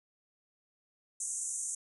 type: band-pass noise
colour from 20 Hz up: white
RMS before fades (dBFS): -37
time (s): 1.2-1.75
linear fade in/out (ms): 5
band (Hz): 6200 to 9700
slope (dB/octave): 96
effects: none